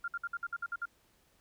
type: tone bursts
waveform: sine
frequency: 1396.9 Hz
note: F6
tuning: in tune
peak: -33 dBFS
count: 9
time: 0.04-0.856 s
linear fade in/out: 5 ms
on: 40 ms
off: 57 ms
effects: pink hiss -69 dBFS RMS until 1.4 s